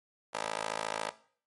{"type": "tone with high-pass filter", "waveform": "15% pulse", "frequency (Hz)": 54.1, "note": "A1", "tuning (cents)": -29, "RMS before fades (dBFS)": -36, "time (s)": [0.33, 1.11], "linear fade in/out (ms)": 20, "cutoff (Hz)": 710, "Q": 1.4, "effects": ["noise-tail reverb RT60 0.5 s tail -17 dB re dry", "MP3 48 kbps"]}